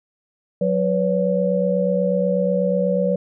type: tone cluster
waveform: sine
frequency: 184.1 / 495.8 / 564 Hz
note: F#3 / B4 / C#5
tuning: -8 / +7 / +30 cents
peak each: -21 dBFS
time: 0.61-3.16 s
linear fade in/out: 5 ms
effects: none